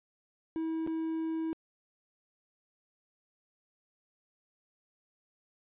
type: tone with dropouts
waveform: triangle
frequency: 322.8 Hz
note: E4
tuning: 36 cents flat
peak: -29 dBFS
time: 0.56-1.53 s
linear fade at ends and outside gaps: 0 ms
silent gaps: 0.865-0.874 s
effects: resampled to 8000 Hz